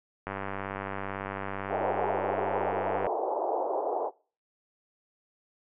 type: click train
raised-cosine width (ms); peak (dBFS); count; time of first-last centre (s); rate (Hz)
0.5; -18; 275; 0.27-3.066; 98
type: band-pass noise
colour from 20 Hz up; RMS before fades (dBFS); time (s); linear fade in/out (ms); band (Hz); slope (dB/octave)
white; -30; 1.68-4.11; 50; 360 to 890; 48
effects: noise-tail reverb RT60 0.4 s tail -24 dB re dry + low-pass 2000 Hz 12 dB/octave